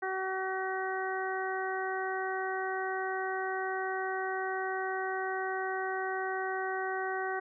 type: harmonic tone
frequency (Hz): 378.8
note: F#4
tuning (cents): +41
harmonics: 1 / 2 / 3 / 4 / 5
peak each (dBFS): -36 / -36 / -41 / -38 / -40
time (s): 0.02-7.4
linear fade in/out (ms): 10
effects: none